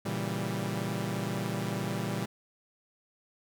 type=chord; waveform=sawtooth; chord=A# diminished seventh; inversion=none; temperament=equal; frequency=116.54 / 138.59 / 164.81 / 196 Hz; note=A#2 / C#3 / E3 / G3; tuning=0 / 0 / 0 / 0 cents; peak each=-32 / -35 / -33 / -31 dBFS; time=0.05-2.26 s; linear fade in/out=10 ms; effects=none